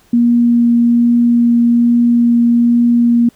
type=tone with vibrato; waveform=sine; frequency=237.1 Hz; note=A#3; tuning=30 cents sharp; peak=-7 dBFS; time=0.13-3.29 s; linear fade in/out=5 ms; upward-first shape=triangle; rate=1.2 Hz; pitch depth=8 cents each way; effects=pink hiss -51 dBFS RMS until 3.35 s